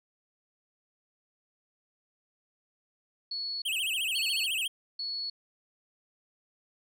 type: tone bursts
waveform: sine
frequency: 4390 Hz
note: C#8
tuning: 18 cents flat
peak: -32 dBFS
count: 3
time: 3.31-5.3 s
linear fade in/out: 5 ms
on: 310 ms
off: 530 ms
type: tone with vibrato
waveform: square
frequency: 2870 Hz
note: F7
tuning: 47 cents sharp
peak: -29 dBFS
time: 3.65-4.68 s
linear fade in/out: 10 ms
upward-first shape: sine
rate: 14 Hz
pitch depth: 210 cents each way
effects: none